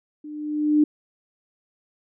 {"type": "tone with level ramp", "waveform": "sine", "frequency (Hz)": 300, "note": "D4", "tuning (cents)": 37, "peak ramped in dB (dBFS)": [-35, -12], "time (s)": [0.24, 0.84], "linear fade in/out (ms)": 5, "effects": []}